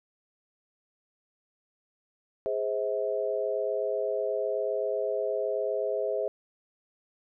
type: chord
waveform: sine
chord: Ab augmented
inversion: none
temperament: equal with one note detuned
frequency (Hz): 415.3 / 523.3 / 642.3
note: Ab4 / C5 / E5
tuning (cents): 0 / 0 / -45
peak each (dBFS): -31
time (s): 2.46-6.28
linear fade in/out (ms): 0
effects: none